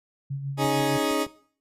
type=tone with tremolo; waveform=sine; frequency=138.59 Hz; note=C#3; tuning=in tune; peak=-26 dBFS; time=0.3-0.98 s; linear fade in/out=10 ms; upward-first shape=sine; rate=6.6 Hz; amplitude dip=50%
type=chord; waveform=20% pulse; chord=C# suspended second; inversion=none; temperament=equal; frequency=277.2 / 311.1 / 415.3 Hz; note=C#4 / D#4 / G#4; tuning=0 / 0 / 0 cents; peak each=-22 dBFS; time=0.57-1.27 s; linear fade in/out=50 ms
type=click train; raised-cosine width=2 ms; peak=-28 dBFS; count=5; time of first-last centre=0.65-1.266 s; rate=6.49 Hz
effects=noise-tail reverb RT60 0.5 s tail -18 dB re dry + resampled to 32000 Hz